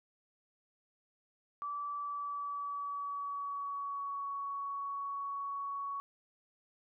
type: tone with pitch glide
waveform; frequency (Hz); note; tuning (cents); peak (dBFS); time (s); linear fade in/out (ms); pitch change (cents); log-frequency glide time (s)
sine; 1158 to 1118.6; D6 to C#6; -25 to +15; -36; 1.62-6; 0; -60; 1.95-4.26
effects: none